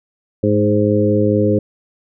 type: harmonic tone with a mistuned harmonic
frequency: 104.4 Hz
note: G#2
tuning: 10 cents sharp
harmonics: 1 / 2 / 3 / 4 / 5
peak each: -18 / -18 / -18 / -18 / -18 dBFS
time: 0.43-1.59 s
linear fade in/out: 5 ms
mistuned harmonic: 2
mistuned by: +19 cents
effects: none